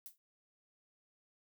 violet noise with exponential decay, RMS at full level -45 dBFS, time 0.06-0.18 s, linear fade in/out 0 ms, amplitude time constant 25 ms, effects none

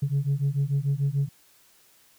sine beating tone pair, 136.8 / 143.6 Hz, C#3 / D3, -23 / -39 cents, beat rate 6.8 Hz, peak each -24 dBFS, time 0.02-1.29 s, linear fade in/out 10 ms, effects tanh soft clip ceiling -18 dBFS + white hiss -59 dBFS RMS until 2.18 s

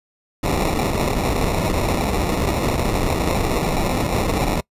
pink noise with sample-and-hold, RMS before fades -20 dBFS, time 0.43-4.61 s, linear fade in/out 10 ms, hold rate 1575 Hz, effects noise-tail reverb RT60 0.1 s tail -25 dB re dry + resampled to 32000 Hz

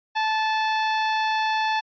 sawtooth tone, 873 Hz, A5, 14 cents flat, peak -17 dBFS, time 0.15-1.81 s, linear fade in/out 20 ms, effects resampled to 11025 Hz

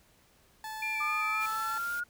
30% pulse tone, 870 Hz, A5, 20 cents flat, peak -35 dBFS, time 0.64-1.78 s, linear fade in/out 2 ms
sine tone with vibrato, 2365 Hz, D7, 12 cents sharp, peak -31 dBFS, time 0.82-1.46 s, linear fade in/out 5 ms, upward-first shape square, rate 3.8 Hz, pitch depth 15 cents each way
sine linear sweep, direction up, 1199 to 1436 Hz, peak -31 dBFS, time 1-2.04 s, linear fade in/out 10 ms
white noise, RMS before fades -46 dBFS, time 1.4-2.01 s, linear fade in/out 20 ms
effects pink hiss -64 dBFS RMS until 2.09 s

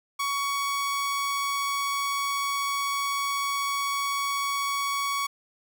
sawtooth tone, 1121 Hz, C#6, 19 cents sharp, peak -22 dBFS, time 0.19-5.27 s, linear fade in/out 10 ms, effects none

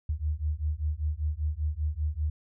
sine beating tone pair, 73.7 / 78.8 Hz, D2 / D#2, +7 / +23 cents, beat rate 5.1 Hz, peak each -30 dBFS, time 0.09-2.3 s, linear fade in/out 5 ms, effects none

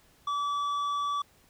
triangle tone with tanh clipping, 1151 Hz, D6, 35 cents flat, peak -29 dBFS, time 0.27-1.22 s, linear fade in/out 5 ms, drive 12 dB, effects pink hiss -62 dBFS RMS until 1.49 s

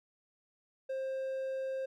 triangle tone, 530 Hz, C5, 22 cents sharp, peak -32 dBFS, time 0.89-1.86 s, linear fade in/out 10 ms, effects none

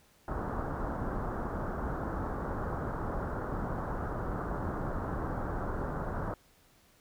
pink low-pass noise, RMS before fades -35 dBFS, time 0.28-6.34 s, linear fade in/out 2 ms, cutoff 1500 Hz, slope 48 dB/octave, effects pink hiss -64 dBFS RMS until 7 s

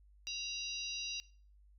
harmonic tone with a mistuned harmonic, 966 Hz, B5, 39 cents flat, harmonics 3 / 4 / 5 / 6, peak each -42 / -44 / -44 / -45 dBFS, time 0.27-1.2 s, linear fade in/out 0 ms, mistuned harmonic 3, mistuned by -76 cents, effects noise-tail reverb RT60 0.4 s tail -18 dB re dry + added 50 Hz sine -60 dBFS peak until 1.78 s

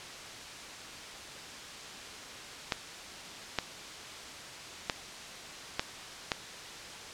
clicks, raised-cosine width 0.2 ms, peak -10 dBFS, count 5, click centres 2.722 / 3.587 / 4.898 / 5.795 / 6.318 s, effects white hiss -44 dBFS RMS until 7.13 s + low-pass 6000 Hz 12 dB/octave

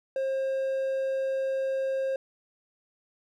triangle tone, 534 Hz, C5, 35 cents sharp, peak -24 dBFS, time 0.16-2.16 s, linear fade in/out 2 ms, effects none

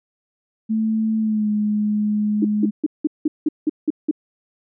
sine tone with pitch glide, 220 to 210.2 Hz, A3 to G#3, 0 to +21 cents, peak -17 dBFS, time 0.69-2.71 s, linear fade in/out 20 ms, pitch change -79 cents, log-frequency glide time 1.19-1.49 s
sine tone bursts, 305.6 Hz, D#4, 31 cents flat, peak -14 dBFS, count 9, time 2.42-4.112 s, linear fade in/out 5 ms, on 28 ms, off 180 ms
effects none

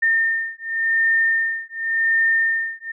sine beating tone pair, 1814 / 1814.9 Hz, A#6 / A#6, -48 / -47 cents, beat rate 0.9 Hz, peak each -20 dBFS, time 0.02-2.92 s, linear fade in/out 10 ms, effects none

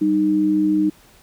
sine tone pair together, 194.2 / 308.3 Hz, G3 / D#4, -16 / -16 cents, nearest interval minor sixth, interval 800 cents, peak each -23 / -15 dBFS, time 0.01-0.9 s, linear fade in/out 10 ms, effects pink hiss -51 dBFS RMS until 1.22 s

